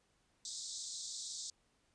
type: band-pass noise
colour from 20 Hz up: white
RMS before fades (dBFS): -45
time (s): 0.45-1.5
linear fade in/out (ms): 2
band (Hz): 3600 to 8300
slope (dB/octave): 96
effects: pink hiss -75 dBFS RMS until 1.94 s + resampled to 22050 Hz